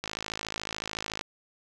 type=click train; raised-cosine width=0.2 ms; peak=-15 dBFS; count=64; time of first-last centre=0.04-1.211 s; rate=53.8 Hz; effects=none